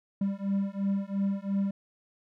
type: beating tone pair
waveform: triangle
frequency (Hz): 196 / 198.9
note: G3 / G3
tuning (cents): 0 / +25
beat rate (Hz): 2.9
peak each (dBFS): -28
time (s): 0.21-1.71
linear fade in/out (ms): 5
effects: none